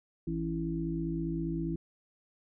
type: harmonic tone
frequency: 55 Hz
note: A1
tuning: in tune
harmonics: 1 / 3 / 5 / 6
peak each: -40 / -34 / -39 / -35 dBFS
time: 0.27-1.76 s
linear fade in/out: 5 ms
effects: none